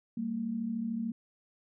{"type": "tone pair together", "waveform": "sine", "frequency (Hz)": [196, 229.5], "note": ["G3", "A#3"], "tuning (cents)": [0, -27], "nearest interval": "minor third", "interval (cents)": 273, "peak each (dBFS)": [-38, -32], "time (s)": [0.17, 1.12], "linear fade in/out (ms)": 5, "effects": []}